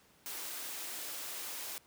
white high-pass noise, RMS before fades -42 dBFS, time 0.26-1.78 s, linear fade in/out 0 ms, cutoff 270 Hz, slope 48 dB/octave, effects pink hiss -65 dBFS RMS until 1.86 s + high-pass 80 Hz 12 dB/octave

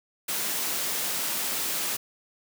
white high-pass noise, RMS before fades -29 dBFS, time 0.28-1.97 s, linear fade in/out 10 ms, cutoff 140 Hz, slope 24 dB/octave, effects none

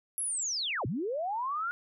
sine linear two-way sweep, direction down then up, 11320 to 95.6 to 1444 Hz, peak -30 dBFS, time 0.18-1.71 s, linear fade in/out 0 ms, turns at 0.86 s, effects none

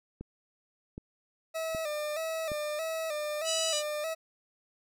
click train, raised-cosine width 3 ms, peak -27 dBFS, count 4, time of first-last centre 0.21-2.518 s, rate 1.3 Hz
40% pulse tone with vibrato, 622.3 Hz, D#5, in tune, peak -31 dBFS, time 1.54-4.15 s, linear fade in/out 20 ms, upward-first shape square, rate 1.6 Hz, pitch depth 65 cents each way
harmonic tone, 982 Hz, B5, 10 cents flat, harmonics 3 / 4 / 5 / 6 / 7 / 8 / 9, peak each -35 / -36 / -37 / -38 / -38 / -39 / -40 dBFS, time 3.44-3.83 s, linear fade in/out 50 ms
effects none

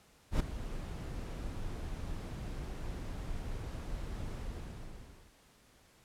brown noise with ADSR envelope, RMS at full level -26 dBFS, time 0.31-5.35 s, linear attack 91 ms, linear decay 6 ms, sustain -14 dB, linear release 980 ms, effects pink hiss -64 dBFS RMS until 6.04 s + low-pass 12000 Hz 12 dB/octave

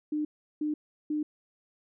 sine tone bursts, 301.7 Hz, D4, 47 cents sharp, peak -27 dBFS, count 3, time 0.12-1.23 s, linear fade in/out 5 ms, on 130 ms, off 360 ms, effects none

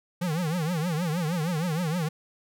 square tone with vibrato, 166.1 Hz, E3, 13 cents sharp, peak -26 dBFS, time 0.21-2.09 s, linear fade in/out 10 ms, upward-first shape triangle, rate 6.4 Hz, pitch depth 210 cents each way, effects none

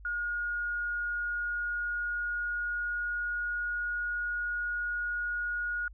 sine tone with pitch glide, 1434 to 1443.1 Hz, F6 to F#6, +45 to -44 cents, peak -30 dBFS, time 0.05-5.88 s, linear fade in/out 2 ms, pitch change +11 cents, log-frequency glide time 1.07-4 s, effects added 50 Hz sine -47 dBFS peak until 5.93 s

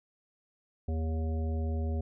harmonic tone with a mistuned harmonic, 79.5 Hz, D#2, 38 cents sharp, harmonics 1 / 3 / 5 / 7 / 9, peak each -29 / -39 / -43 / -46 / -48 dBFS, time 0.88-2.01 s, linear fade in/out 5 ms, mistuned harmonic 5, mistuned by +23 cents, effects none

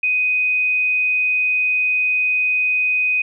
sine tone, 2500 Hz, D#7, 8 cents sharp, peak -15 dBFS, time 0.03-3.22 s, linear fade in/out 5 ms, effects none

